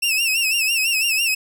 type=tone with vibrato; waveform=sawtooth; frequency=2662 Hz; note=E7; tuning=16 cents sharp; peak=-14 dBFS; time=0.02-1.35 s; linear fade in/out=10 ms; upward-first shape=sine; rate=6 Hz; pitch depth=93 cents each way; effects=none